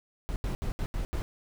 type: noise bursts at uneven times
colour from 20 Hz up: brown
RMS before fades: -31 dBFS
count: 6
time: 0.29-0.36 / 0.44-0.55 / 0.62-0.72 / 0.79-0.86 / 0.94-1.05 / 1.13-1.22 s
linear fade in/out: 0 ms
effects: none